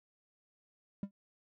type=tone with exponential decay; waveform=triangle; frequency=198.7 Hz; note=G3; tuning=24 cents sharp; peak=-29 dBFS; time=1.03-1.11 s; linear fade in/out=2 ms; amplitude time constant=16 ms; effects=none